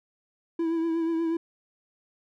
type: tone with vibrato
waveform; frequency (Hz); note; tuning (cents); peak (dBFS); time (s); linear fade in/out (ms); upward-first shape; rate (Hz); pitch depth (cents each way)
triangle; 329.6; E4; 0; -22; 0.59-1.37; 5; triangle; 8.3; 39
effects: none